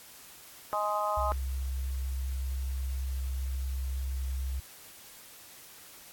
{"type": "harmonic tone", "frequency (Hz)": 208.5, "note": "G#3", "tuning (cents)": 7, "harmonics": [3, 4, 5, 6], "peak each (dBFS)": [-33, -33, -33, -33], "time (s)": [0.73, 1.32], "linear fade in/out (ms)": 0}
{"type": "tone", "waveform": "sine", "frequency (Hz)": 65.7, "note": "C2", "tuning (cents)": 8, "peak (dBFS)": -30, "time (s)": [1.17, 4.6], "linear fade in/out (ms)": 5}
{"effects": ["white hiss -51 dBFS RMS until 6.12 s", "AAC 64 kbps"]}